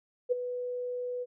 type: tone with ADSR envelope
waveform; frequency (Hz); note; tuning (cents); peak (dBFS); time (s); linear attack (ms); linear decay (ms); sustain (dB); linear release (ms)
sine; 494.1; B4; +1; -21; 0.29-1.26; 29; 15; -11; 37
effects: none